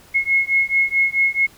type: beating tone pair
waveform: sine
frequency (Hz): 2168 / 2172.6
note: C#7 / C#7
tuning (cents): -39 / -35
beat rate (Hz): 4.6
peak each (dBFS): -18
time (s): 0.14-1.47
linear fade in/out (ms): 20
effects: pink hiss -48 dBFS RMS until 1.57 s